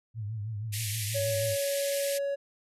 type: tone with vibrato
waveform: sine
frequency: 107.5 Hz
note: A2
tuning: 40 cents flat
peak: -32 dBFS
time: 0.14-1.57 s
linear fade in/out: 50 ms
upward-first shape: triangle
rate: 6.3 Hz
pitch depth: 120 cents each way
type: band-pass noise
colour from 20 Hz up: white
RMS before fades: -36 dBFS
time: 0.72-2.19 s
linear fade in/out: 20 ms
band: 1800 to 13000 Hz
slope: 96 dB/octave
type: tone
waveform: triangle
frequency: 560 Hz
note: C#5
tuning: 18 cents sharp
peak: -26 dBFS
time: 1.14-2.36 s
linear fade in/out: 20 ms
effects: none